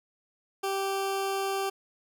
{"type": "tone", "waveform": "20% pulse", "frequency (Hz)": 390, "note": "G4", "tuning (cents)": -9, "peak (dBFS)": -23, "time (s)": [0.63, 1.7], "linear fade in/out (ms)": 10, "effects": []}